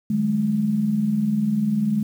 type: tone cluster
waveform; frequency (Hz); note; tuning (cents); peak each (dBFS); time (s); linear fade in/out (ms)
sine; 150.6 / 190.5 / 210.7; D3 / G3 / G#3; +44 / -49 / +25; -28 / -28 / -19; 0.1-2.03; 5
effects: 8-bit

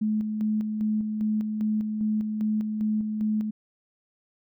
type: tone with tremolo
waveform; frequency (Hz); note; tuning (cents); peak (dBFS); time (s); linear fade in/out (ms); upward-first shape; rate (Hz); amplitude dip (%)
sine; 214.5; A3; -44; -22; 0.01-3.51; 10; square; 2.5; 40
effects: none

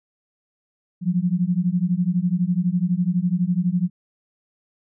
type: beating tone pair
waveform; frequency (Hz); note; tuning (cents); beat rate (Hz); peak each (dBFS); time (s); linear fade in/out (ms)
sine; 172.3 / 184.3; F3 / F#3; -23 / -7; 12; -21; 1.01-3.9; 50
effects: none

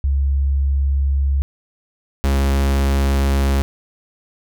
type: tone pair in turn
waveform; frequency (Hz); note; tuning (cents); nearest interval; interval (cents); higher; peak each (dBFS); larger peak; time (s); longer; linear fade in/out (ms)
sine / 45% pulse; 69 / 68.65; C#2 / C#2; -7 / -16; unison; 9; first; -14; neither; 0.04-1.42 / 2.24-3.62; neither; 0
effects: none

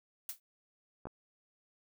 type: noise with exponential decay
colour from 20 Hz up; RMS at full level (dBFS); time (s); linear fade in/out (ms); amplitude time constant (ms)
blue; -35; 0.29-0.4; 2; 22
type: clicks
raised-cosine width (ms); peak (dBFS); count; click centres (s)
1; -27 / -31; 2; 1.055 / 1.07
effects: none

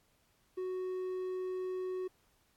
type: tone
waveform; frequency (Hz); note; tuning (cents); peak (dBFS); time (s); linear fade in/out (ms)
triangle; 370; F#4; 0; -33; 0.57-2.08; 10
effects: pink hiss -72 dBFS RMS until 2.56 s + AAC 64 kbps

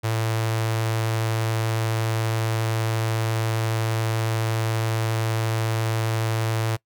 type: tone with notch filter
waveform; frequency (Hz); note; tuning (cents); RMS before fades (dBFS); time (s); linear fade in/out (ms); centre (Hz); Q
sawtooth; 111.6; A2; +25; -24; 0.03-6.77; 20; 230; 1.5
effects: noise-tail reverb RT60 0.1 s tail -22 dB re dry

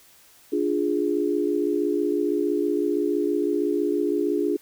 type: chord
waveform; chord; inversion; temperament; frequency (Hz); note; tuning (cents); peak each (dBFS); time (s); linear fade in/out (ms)
sine; D diminished; none; equal; 293.7 / 349.2 / 415.3; D4 / F4 / Ab4; 0 / 0 / 0; -25; 0.52-4.57; 10
effects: white hiss -54 dBFS RMS until 4.61 s

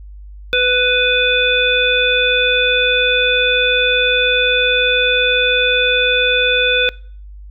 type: harmonic tone with a mistuned harmonic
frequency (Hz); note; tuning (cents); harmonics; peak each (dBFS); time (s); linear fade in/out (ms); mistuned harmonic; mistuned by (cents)
499.2; B4; +19; 1 / 3 / 5 / 7; -17 / -17 / -17 / -17; 0.53-6.89; 0; 3; -16
effects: noise-tail reverb RT60 0.5 s tail -24 dB re dry + added 50 Hz sine -32 dBFS peak until 7.5 s

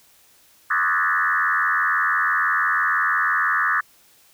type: tone with frequency modulation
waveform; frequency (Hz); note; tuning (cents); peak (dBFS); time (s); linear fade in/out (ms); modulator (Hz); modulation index
sine; 1480; F#6; 0; -17; 0.7-3.81; 10; 86; 4.1
effects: white hiss -55 dBFS RMS until 4.33 s

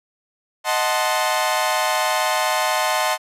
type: chord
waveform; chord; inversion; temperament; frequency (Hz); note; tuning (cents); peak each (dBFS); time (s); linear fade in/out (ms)
sawtooth; D# diminished seventh; none; equal with one note detuned; 624.1 / 740 / 880 / 1046.5; D#5 / F#5 / A5 / C6; +5 / 0 / 0 / 0; -20; 0.64-3.18; 50
effects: resampled to 32000 Hz

